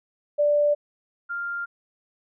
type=tone pair in turn; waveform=sine; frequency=587.3 / 1396.8 Hz; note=D5 / F6; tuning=0 / 0 cents; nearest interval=octave + minor third; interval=1500 cents; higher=second; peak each=-17 / -27 dBFS; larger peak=first; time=0.38-0.75 / 1.29-1.66 s; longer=neither; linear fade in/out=20 ms; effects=none